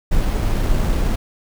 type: noise with sample-and-hold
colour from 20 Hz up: brown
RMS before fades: -17 dBFS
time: 0.11-1.16 s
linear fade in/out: 10 ms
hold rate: 7350 Hz
effects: none